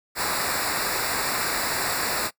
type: noise with comb filter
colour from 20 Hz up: pink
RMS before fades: -26 dBFS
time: 0.15-2.31 s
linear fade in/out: 50 ms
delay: 0.32 ms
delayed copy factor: -0.9
effects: noise-tail reverb RT60 0.1 s tail -21 dB re dry